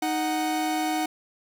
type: tone pair together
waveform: 45% pulse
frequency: 310.9 / 740 Hz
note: D#4 / F#5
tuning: -1 / 0 cents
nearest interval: octave + minor third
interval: 1501 cents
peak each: -27 dBFS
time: 0.02-1.06 s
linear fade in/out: 5 ms
effects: none